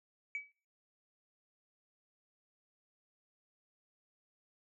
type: tone with exponential decay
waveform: sine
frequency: 2283 Hz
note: D7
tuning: 50 cents flat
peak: -32 dBFS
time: 0.35-0.52 s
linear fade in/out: 1 ms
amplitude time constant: 35 ms
effects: noise-tail reverb RT60 0.4 s tail -23 dB re dry + tanh soft clip ceiling -31 dBFS